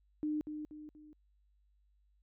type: tone with echo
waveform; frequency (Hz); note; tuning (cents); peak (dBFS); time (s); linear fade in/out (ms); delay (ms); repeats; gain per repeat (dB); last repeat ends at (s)
sine; 303.1; D#4; -45; -32; 0.23-0.41; 0; 240; 3; -7; 1.13
effects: added 50 Hz sine -68 dBFS peak until 2.22 s